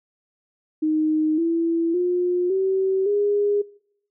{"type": "tone with pitch steps", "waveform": "sine", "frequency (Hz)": [310.6, 332.9, 356.8, 382.4, 409.8], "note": ["D#4", "E4", "F4", "G4", "G#4"], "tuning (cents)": [-3, 17, 37, -43, -23], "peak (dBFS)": -18, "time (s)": [0.82, 3.62], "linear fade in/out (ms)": 10, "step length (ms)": 560, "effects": ["noise-tail reverb RT60 0.7 s tail -23 dB re dry"]}